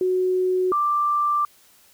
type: tone pair in turn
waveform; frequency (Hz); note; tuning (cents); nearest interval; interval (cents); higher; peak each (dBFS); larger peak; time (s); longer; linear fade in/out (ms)
sine; 368.8 / 1179; F#4 / D6; -6 / +6; octave + minor sixth; 2012; second; -18; neither; 0.01-0.72 / 0.72-1.45; second; 2
effects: white hiss -55 dBFS RMS until 1.93 s